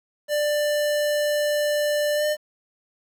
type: tone with pitch glide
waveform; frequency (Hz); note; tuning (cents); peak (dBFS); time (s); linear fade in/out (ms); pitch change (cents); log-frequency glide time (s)
square; 592 to 602.7; D5 to D5; +14 to +45; -21; 0.28-2.37; 50; +31; 2.15-2.25
effects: 9-bit